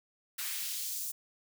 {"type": "noise with high-pass filter sweep", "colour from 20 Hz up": "white", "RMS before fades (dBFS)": -37, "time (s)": [0.38, 1.12], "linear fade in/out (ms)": 10, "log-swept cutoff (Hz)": [1400, 7400], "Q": 0.92, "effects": []}